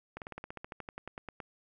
slowing click train, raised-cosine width 0.5 ms, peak -26 dBFS, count 17, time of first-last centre 0.17-1.402 s, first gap 48 ms, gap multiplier 1.06, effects none

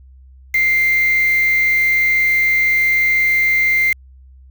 sine tone with quantisation, 2093 Hz, C7, in tune, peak -12 dBFS, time 0.54-3.93 s, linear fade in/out 5 ms, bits 4, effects added 65 Hz sine -40 dBFS peak until 4.5 s

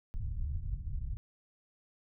pink low-pass noise, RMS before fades -36 dBFS, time 0.14-1.17 s, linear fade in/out 0 ms, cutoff 110 Hz, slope 24 dB/octave, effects none

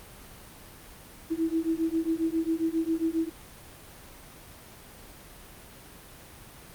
sine beating tone pair, 322.2 / 329.6 Hz, E4 / E4, -39 / 0 cents, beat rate 7.4 Hz, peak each -28 dBFS, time 1.3-3.3 s, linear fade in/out 20 ms, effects pink hiss -48 dBFS RMS until 6.74 s + Opus 32 kbps

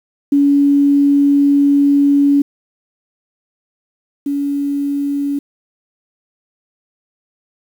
sine tone pair in turn, 283.3 / 283.3 Hz, C#4 / C#4, +38 / +38 cents, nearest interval unison, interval 0 cents, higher neither, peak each -8 / -15 dBFS, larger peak first, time 0.32-2.42 / 4.26-5.39 s, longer first, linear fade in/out 5 ms, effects 7-bit

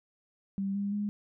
sine tone with pitch steps, 196 / 201 / 206.2 Hz, G3 / G3 / G#3, 0 / +44 / -12 cents, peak -29 dBFS, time 0.58-1.09 s, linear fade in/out 0 ms, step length 170 ms, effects none

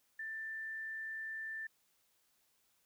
sine tone, 1775 Hz, A6, 15 cents sharp, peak -40 dBFS, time 0.19-1.67 s, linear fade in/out 5 ms, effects white hiss -75 dBFS RMS until 2.85 s

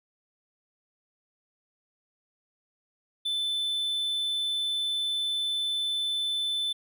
triangle tone, 3520 Hz, A7, in tune, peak -25 dBFS, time 3.25-6.73 s, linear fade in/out 10 ms, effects none

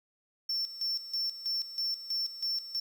triangle tone with tremolo, 5410 Hz, E8, 44 cents sharp, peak -28 dBFS, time 0.49-2.8 s, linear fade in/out 5 ms, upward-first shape square, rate 3.1 Hz, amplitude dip 75%, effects 10-bit

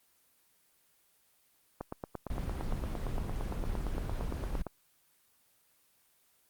click train, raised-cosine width 1 ms, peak -23 dBFS, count 26, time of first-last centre 1.81-4.667 s, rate 8.75 Hz
brown noise, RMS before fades -35 dBFS, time 2.3-4.62 s, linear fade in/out 2 ms
effects white hiss -69 dBFS RMS until 6.49 s + Opus 24 kbps

